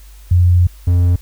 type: tone pair in turn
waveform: sine / triangle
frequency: 88.7 / 88.09 Hz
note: F2 / F2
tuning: +27 / +15 cents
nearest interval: unison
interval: 12 cents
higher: first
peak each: -7 dBFS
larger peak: neither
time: 0.31-0.67 / 0.87-1.16 s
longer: first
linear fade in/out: 5 ms
effects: added 50 Hz sine -36 dBFS peak until 1.21 s + white hiss -48 dBFS RMS until 1.21 s